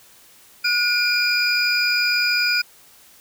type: tone cluster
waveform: triangle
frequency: 1449 / 2398 / 4927 Hz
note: F#6 / D7 / D#8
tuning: -37 / +36 / -18 cents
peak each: -20 dBFS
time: 0.64-2.62 s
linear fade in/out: 10 ms
effects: white hiss -50 dBFS RMS until 3.2 s